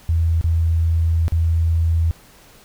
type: tone with dropouts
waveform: sine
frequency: 82.41 Hz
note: E2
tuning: in tune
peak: -14 dBFS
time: 0.09-2.11 s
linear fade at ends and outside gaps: 0 ms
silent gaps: 0.412-0.442 / 1.281-1.322 s
effects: pink hiss -48 dBFS RMS until 2.64 s